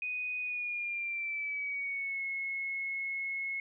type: tone with pitch glide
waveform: sine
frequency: 2489 to 2179 Hz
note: D#7 to C#7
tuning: 0 to -30 cents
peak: -33 dBFS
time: 0.02-3.6 s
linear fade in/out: 2 ms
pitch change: -230 cents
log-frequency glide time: 0.4-2.23 s
effects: none